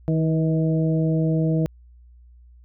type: harmonic tone with a mistuned harmonic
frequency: 159.4 Hz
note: D#3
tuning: 42 cents sharp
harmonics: 1 / 2 / 3 / 4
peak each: -19 / -25 / -29 / -31 dBFS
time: 0.08-1.66 s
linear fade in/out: 0 ms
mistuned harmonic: 3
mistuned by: +19 cents
effects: added 60 Hz sine -46 dBFS peak until 2.64 s